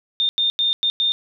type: tone bursts at uneven times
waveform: sine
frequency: 3629 Hz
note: A#7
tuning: 47 cents flat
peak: -16 dBFS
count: 5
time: 0.2-0.29 / 0.38-0.5 / 0.59-0.73 / 0.83-0.9 / 1-1.12 s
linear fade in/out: 0 ms
effects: none